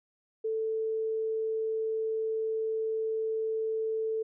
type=tone; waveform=sine; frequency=442 Hz; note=A4; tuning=8 cents sharp; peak=-28 dBFS; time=0.44-4.23 s; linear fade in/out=10 ms; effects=none